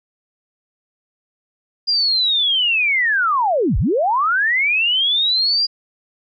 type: linear two-way sweep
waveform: sine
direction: down then up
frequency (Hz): 4872 to 30.87 to 4872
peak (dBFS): -14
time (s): 1.87-5.67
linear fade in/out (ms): 20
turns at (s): 3.78
effects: none